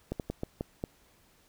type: slowing click train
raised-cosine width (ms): 2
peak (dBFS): -19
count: 6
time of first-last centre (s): 0.12-0.839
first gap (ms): 78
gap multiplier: 1.31
effects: pink hiss -64 dBFS RMS until 1.48 s